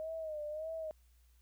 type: tone with vibrato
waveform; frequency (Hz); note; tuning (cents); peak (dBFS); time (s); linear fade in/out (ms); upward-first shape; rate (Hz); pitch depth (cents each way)
sine; 622.3; D#5; 0; -38; 0-0.91; 0; sine; 1.7; 76
effects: added 60 Hz sine -63 dBFS peak until 1.41 s + white hiss -75 dBFS RMS until 1.41 s